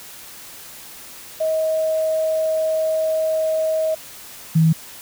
sine tone pair in turn, 634 / 161.08 Hz, D#5 / E3, +32 / -40 cents, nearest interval 2 octaves, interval 2372 cents, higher first, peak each -17 / -11 dBFS, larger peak second, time 1.4-3.95 / 4.55-4.73 s, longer first, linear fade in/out 10 ms, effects white hiss -39 dBFS RMS until 5.01 s

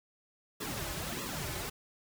pink noise with flanger, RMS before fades -38 dBFS, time 0.6-1.7 s, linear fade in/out 10 ms, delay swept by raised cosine 1.3 to 4.4 ms, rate 1.6 Hz, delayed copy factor -1, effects none

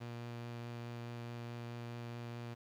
sawtooth tone with vibrato, 118.7 Hz, A#2, 32 cents sharp, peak -39 dBFS, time 0-2.55 s, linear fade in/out 20 ms, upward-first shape triangle, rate 4.7 Hz, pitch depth 10 cents each way, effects low-pass 5000 Hz 12 dB/octave + 11-bit

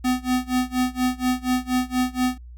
square tone with tremolo, 252.6 Hz, B3, 39 cents sharp, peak -18 dBFS, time 0.04-2.38 s, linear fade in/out 10 ms, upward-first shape sine, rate 4.2 Hz, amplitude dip 95%, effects added 60 Hz sine -38 dBFS peak until 2.57 s + Opus 48 kbps

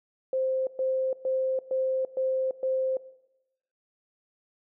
sine tone bursts, 523.3 Hz, C5, in tune, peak -24 dBFS, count 6, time 0.33-2.97 s, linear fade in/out 2 ms, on 340 ms, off 120 ms, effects noise-tail reverb RT60 0.9 s tail -18 dB re dry

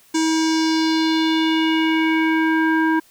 square tone with low-pass filter sweep, 320.1 Hz, D#4, 49 cents sharp, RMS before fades -18 dBFS, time 0.14-3 s, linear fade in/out 10 ms, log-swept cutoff 7100 to 1400 Hz, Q 3, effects white hiss -53 dBFS RMS until 3.1 s

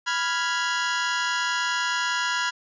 sawtooth chord, F diminished, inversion second, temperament equal, 987.8 / 1396.9 / 1661.2 Hz, Cb6 / F6 / Ab6, 0 / 0 / 0 cents, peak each -24 dBFS, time 0.06-2.51 s, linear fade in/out 20 ms, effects resampled to 16000 Hz

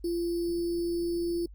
sine tone with sample-and-hold, 343 Hz, F4, 31 cents flat, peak -27 dBFS, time 0.04-1.46 s, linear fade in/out 5 ms, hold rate 4900 Hz, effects added 50 Hz sine -45 dBFS peak until 1.54 s + Opus 24 kbps

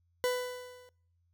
40% pulse tone with level ramp, 497.9 Hz, B4, 14 cents sharp, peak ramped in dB -25 to -54 dBFS, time 0.24-0.89 s, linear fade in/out 0 ms, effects noise-tail reverb RT60 0.6 s tail -24 dB re dry + added 86 Hz sine -69 dBFS peak until 1.33 s

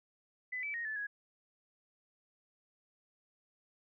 sine tone with pitch steps, 2006 / 2308 / 1867 / 1742 / 1665 Hz, B6 / D7 / A#6 / A6 / G#6, +26 / -31 / +2 / -18 / +4 cents, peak -36 dBFS, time 0.52-1.07 s, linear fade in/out 10 ms, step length 110 ms, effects none

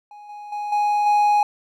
triangle tone with level steps, 830.6 Hz, G#5, in tune, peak -37 / -32 / -23 / -15 / -12 dBFS, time 0.11-1.43 s, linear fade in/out 2 ms, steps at 0.29 / 0.52 / 0.72 / 1.06 s, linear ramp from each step 5 ms, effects none

